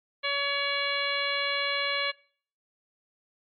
harmonic tone with a mistuned harmonic, 565 Hz, C#5, 33 cents sharp, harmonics 1 / 2 / 3 / 4 / 5 / 6 / 7, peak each -34 / -34 / -34 / -31 / -36 / -34 / -35 dBFS, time 0.23-2.12 s, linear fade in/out 20 ms, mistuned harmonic 7, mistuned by +54 cents, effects noise-tail reverb RT60 0.5 s tail -22 dB re dry + MP3 48 kbps

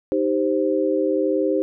sine chord, C minor, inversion first, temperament equal, 311.1 / 392 / 523.3 Hz, Eb4 / G4 / C5, 0 / 0 / 0 cents, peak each -22 dBFS, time 0.12-1.62 s, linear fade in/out 0 ms, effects none

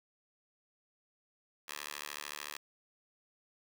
10% pulse tone with high-pass filter, 73.42 Hz, D2, in tune, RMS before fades -44 dBFS, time 1.68-2.57 s, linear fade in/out 5 ms, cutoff 1500 Hz, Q 0.66, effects none

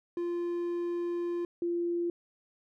triangle / sine tone pair in turn, 346.8 / 344.9 Hz, F4 / F4, -12 / -22 cents, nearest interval unison, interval 10 cents, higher first, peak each -28 dBFS, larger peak neither, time 0.17-1.45 / 1.62-2.1 s, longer first, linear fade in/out 2 ms, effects none

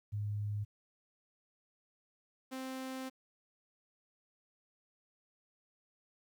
sine / sawtooth tone pair in turn, 103.83 / 261.6 Hz, G#2 / C4, 0 / 0 cents, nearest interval octave + major third, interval 1600 cents, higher second, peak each -34 / -36 dBFS, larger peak first, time 0.12-0.65 / 2.51-3.1 s, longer second, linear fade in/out 20 ms, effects 12-bit

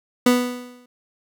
30% pulse tone with exponential decay, 246.9 Hz, B3, in tune, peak -8 dBFS, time 0.26-0.86 s, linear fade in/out 5 ms, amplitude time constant 130 ms, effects none

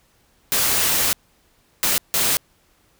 white noise bursts at uneven times, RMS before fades -19 dBFS, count 3, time 0.52-1.13 / 1.83-1.98 / 2.14-2.37 s, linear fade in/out 0 ms, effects pink hiss -60 dBFS RMS until 2.99 s

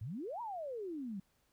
sine exponential two-way sweep, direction up then down, 95.6 to 986 to 183.6 Hz, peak -39 dBFS, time 0.01-1.2 s, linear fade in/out 5 ms, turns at 0.41 s, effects pink hiss -75 dBFS RMS until 1.52 s

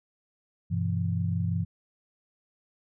sine chord, E minor, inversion first, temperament equal with one note detuned, 98 / 123.47 / 167.6 Hz, G2 / B2 / E3, 0 / 0 / +29 cents, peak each -28 / -33 / -29 dBFS, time 0.7-1.65 s, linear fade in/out 20 ms, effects none

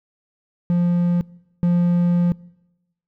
triangle tone pair in turn, 174.61 / 174.61 Hz, F3 / F3, 0 / 0 cents, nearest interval unison, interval 0 cents, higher neither, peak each -13 / -12 dBFS, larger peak second, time 0.7-1.21 / 1.63-2.32 s, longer second, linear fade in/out 0 ms, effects noise-tail reverb RT60 1.0 s tail -24 dB re dry

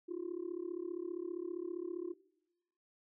sine tone with amplitude modulation, 349.2 Hz, F4, in tune, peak -33 dBFS, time 0.08-2.14 s, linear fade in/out 20 ms, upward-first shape sine, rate 35.1 Hz, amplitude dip 95%, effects noise-tail reverb RT60 1.0 s tail -21 dB re dry + tanh soft clip ceiling -32 dBFS

